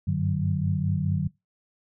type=tone cluster; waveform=sine; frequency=95.3 / 100.1 / 149.5 / 185.6 Hz; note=G2 / G2 / D3 / F#3; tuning=-48 / +37 / +31 / +6 cents; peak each=-28 / -32 / -26 / -28 dBFS; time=0.07-1.28 s; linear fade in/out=10 ms; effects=noise-tail reverb RT60 0.2 s tail -22 dB re dry